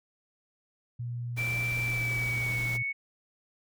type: tone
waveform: sine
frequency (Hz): 120.1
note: B2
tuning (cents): -48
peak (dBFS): -32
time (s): 0.99-2.83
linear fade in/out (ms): 10
type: noise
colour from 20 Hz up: pink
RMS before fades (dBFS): -41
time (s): 1.36-2.78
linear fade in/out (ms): 20
type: tone with pitch glide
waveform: sine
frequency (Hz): 2340 to 2216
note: D7 to C#7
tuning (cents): -7 to -1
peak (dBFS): -29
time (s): 1.37-2.93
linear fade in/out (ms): 20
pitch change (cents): -94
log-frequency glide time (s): 1.85-2.6
effects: none